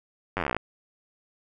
slowing click train, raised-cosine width 0.5 ms, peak -12 dBFS, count 15, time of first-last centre 0.37-0.566 s, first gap 10 ms, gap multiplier 1.05, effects none

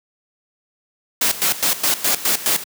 white noise with tremolo, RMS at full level -17 dBFS, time 1.21-2.64 s, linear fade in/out 5 ms, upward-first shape square, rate 4.8 Hz, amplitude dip 80%, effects high-pass 150 Hz 12 dB/octave

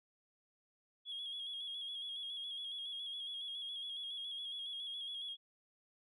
sine tone with vibrato, 3319 Hz, G#7, 2 cents flat, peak -40 dBFS, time 1.05-5.37 s, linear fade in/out 50 ms, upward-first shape square, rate 7.2 Hz, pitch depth 34 cents each way, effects tanh soft clip ceiling -37 dBFS

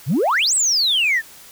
sine exponential two-way sweep, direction up then down, 111.5 to 8372 to 1722 Hz, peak -13 dBFS, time 0.06-1.22 s, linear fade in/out 50 ms, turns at 0.54 s, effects tanh soft clip ceiling -12 dBFS + white hiss -43 dBFS RMS until 1.51 s

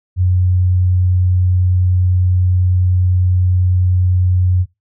sine tone, 91 Hz, F#2, 28 cents flat, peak -10 dBFS, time 0.16-4.66 s, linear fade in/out 50 ms, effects noise-tail reverb RT60 0.2 s tail -19 dB re dry

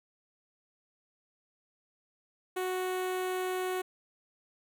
sawtooth tone with notch filter, 369.3 Hz, F#4, 3 cents flat, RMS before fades -33 dBFS, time 2.56-3.82 s, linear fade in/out 10 ms, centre 5100 Hz, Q 1.3, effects none

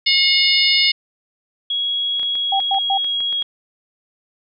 harmonic tone, 723 Hz, F#5, 40 cents flat, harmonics 3 / 4 / 5 / 6 / 7, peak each -19 / -19 / -19 / -19 / -19 dBFS, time 0.06-0.92 s, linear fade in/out 10 ms
sine tone with pitch glide, 3322 to 3301 Hz, G#7 to G#7, 0 to -11 cents, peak -18 dBFS, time 1.7-3.43 s, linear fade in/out 5 ms, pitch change -11 cents, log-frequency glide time 2.34-2.85 s
clicks, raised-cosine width 0.3 ms, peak -21 dBFS, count 9, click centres 2.196 / 2.231 / 2.354 / 2.603 / 2.745 / 3.045 / 3.205 / 3.327 / 3.423 s
sine tone bursts, 781 Hz, G5, 7 cents flat, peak -16 dBFS, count 3, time 2.52-2.977 s, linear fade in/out 5 ms, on 79 ms, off 110 ms
effects none

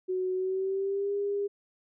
sine tone with pitch glide, 370.4 to 403.9 Hz, F#4 to G#4, +2 to -48 cents, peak -27 dBFS, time 0.08-1.48 s, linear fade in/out 20 ms, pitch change +150 cents, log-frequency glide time 0.34-1.13 s, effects none

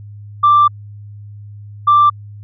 sine tone pair in turn, 1177 / 1177 Hz, D6 / D6, +3 / +3 cents, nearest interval unison, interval 0 cents, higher neither, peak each -5 dBFS, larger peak neither, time 0.43-0.68 / 1.87-2.1 s, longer first, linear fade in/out 10 ms, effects tanh soft clip ceiling -3 dBFS + added 103 Hz sine -31 dBFS peak until 2.43 s

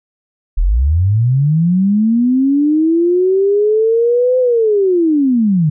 sine linear two-way sweep, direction up then down, 34.65 to 513 to 144.6 Hz, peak -9 dBFS, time 0.57-5.7 s, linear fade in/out 10 ms, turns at 4.39 s, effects none

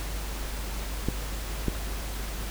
clicks, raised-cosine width 3 ms, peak -13 dBFS, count 2, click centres 1.086 / 1.683 s, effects added 50 Hz sine -32 dBFS peak until 2.5 s + pink hiss -38 dBFS RMS until 2.5 s

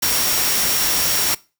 sine tone in noise, 5588 Hz, F8, in tune, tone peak -24 dBFS, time 0.02-1.35 s, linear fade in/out 10 ms, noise white, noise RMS -19 dBFS, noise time 0.02-1.35 s, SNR -8 dB, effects noise-tail reverb RT60 0.3 s tail -21 dB re dry

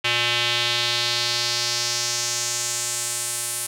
square tone with band-pass filter sweep, 119.6 Hz, A#2, 45 cents sharp, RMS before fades -24 dBFS, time 0.04-3.67 s, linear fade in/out 10 ms, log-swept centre 2900 to 9900 Hz, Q 2.4, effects none

